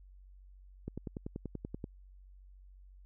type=click train; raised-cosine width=3 ms; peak=-26 dBFS; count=11; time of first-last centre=0.88-1.842 s; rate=10.4 Hz; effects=added 47 Hz sine -53 dBFS peak until 3.05 s